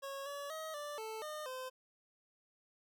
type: tone with pitch steps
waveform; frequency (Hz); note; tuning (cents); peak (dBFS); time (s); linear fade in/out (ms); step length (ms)
25% pulse; 550 / 569 / 633 / 587 / 440 / 609 / 515; C#5 / C#5 / D#5 / D5 / A4 / D#5 / C5; -14 / +45 / +30 / -1 / 0 / -37 / -28; -38; 0.02-1.7; 20; 240
effects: none